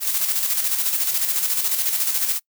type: noise with tremolo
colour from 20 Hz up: blue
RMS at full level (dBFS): -20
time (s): 0-2.4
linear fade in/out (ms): 50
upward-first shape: square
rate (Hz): 14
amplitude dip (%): 45
effects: noise-tail reverb RT60 0.1 s tail -24 dB re dry